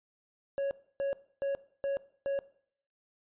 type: tone bursts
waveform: triangle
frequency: 554.4 Hz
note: C#5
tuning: in tune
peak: -27 dBFS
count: 5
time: 0.58-2.39 s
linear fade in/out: 0 ms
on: 130 ms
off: 290 ms
effects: noise-tail reverb RT60 0.6 s tail -18 dB re dry + resampled to 8000 Hz

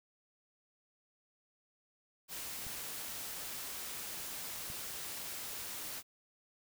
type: noise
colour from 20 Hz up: white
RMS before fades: -43 dBFS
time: 2.28-6.03 s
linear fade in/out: 50 ms
type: clicks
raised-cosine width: 5 ms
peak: -37 dBFS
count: 2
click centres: 2.667 / 4.701 s
effects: none

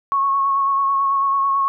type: tone with vibrato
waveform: sine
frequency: 1100 Hz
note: C#6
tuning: 14 cents flat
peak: -15 dBFS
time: 0.12-1.68 s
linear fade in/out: 0 ms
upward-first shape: sine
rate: 9.1 Hz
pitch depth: 22 cents each way
effects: none

